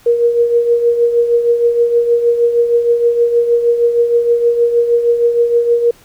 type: tone with tremolo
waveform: sine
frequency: 472.6 Hz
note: A#4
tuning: 24 cents sharp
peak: -6 dBFS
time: 0.06-5.91 s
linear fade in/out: 5 ms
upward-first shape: triangle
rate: 6.4 Hz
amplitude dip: 65%
effects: pink hiss -46 dBFS RMS until 6.04 s